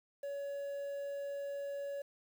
triangle tone with quantisation, 563 Hz, C#5, 27 cents sharp, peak -36 dBFS, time 0.23-2.02 s, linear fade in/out 5 ms, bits 10, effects none

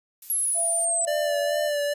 violet noise, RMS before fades -40 dBFS, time 0.22-0.85 s, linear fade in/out 2 ms
sine exponential sweep, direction down, 11360 to 7902 Hz, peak -22 dBFS, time 0.3-1.05 s, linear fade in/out 0 ms
sine tone with pitch glide, 678 to 672.2 Hz, E5 to E5, +49 to +34 cents, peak -28 dBFS, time 0.54-1.71 s, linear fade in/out 50 ms, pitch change -15 cents, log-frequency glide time 0.79-1.51 s
square tone with vibrato, 587.3 Hz, D5, in tune, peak -24 dBFS, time 1.07-1.94 s, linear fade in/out 10 ms, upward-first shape sine, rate 2.3 Hz, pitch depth 29 cents each way
effects resampled to 32000 Hz

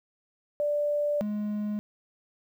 sine / triangle tone pair in turn, 587.3 / 209.3 Hz, D5 / G#3, 0 / +14 cents, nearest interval octave + tritone, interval 1786 cents, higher first, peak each -24 / -26 dBFS, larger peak first, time 0.6-1.21 / 1.21-1.79 s, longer first, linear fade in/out 0 ms, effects 10-bit

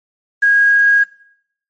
sine tone with quantisation, 1640 Hz, G#6, 22 cents flat, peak -8 dBFS, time 0.42-1.04 s, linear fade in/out 10 ms, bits 6, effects noise-tail reverb RT60 0.7 s tail -21 dB re dry + MP3 32 kbps

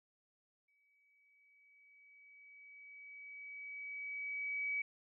sine tone with exponential growth, 2277 Hz, C#7, 46 cents sharp, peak -34 dBFS, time 0.68-4.82 s, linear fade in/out 5 ms, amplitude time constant 900 ms, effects none

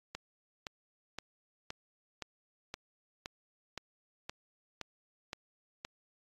click train, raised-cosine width 0.2 ms, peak -22 dBFS, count 12, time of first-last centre 0.15-5.849 s, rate 1.93 Hz, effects AAC 32 kbps

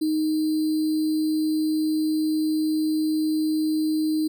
sine tone with sample-and-hold, 311.1 Hz, D#4, in tune, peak -20 dBFS, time 0.01-4.28 s, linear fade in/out 10 ms, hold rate 4410 Hz, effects none

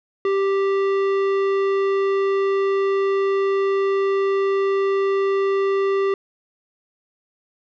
sine tone with tanh clipping, 392 Hz, G4, in tune, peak -19 dBFS, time 0.25-6.14 s, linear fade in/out 2 ms, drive 14 dB, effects none

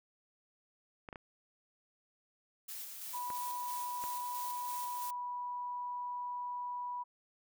clicks, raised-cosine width 0.5 ms, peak -30 dBFS, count 5, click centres 1.088 / 1.128 / 1.158 / 3.303 / 4.039 s
blue noise with tremolo, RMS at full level -44 dBFS, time 2.68-5.11 s, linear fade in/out 10 ms, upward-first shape square, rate 3 Hz, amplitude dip 30%
sine tone, 980 Hz, B5, 14 cents flat, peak -37 dBFS, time 3.13-7.04 s, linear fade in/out 20 ms
effects none

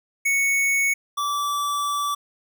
square tone pair in turn, 2217 / 1157.2 Hz, C#7 / D6, 0 / -26 cents, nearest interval major seventh, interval 1126 cents, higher first, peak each -19 / -23 dBFS, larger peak first, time 0.25-0.94 / 1.17-2.15 s, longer second, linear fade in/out 10 ms, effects none

